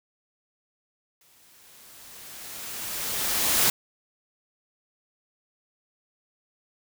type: noise with exponential growth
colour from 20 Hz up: white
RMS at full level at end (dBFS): -20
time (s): 1.21-3.7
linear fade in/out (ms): 2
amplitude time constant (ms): 540
effects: none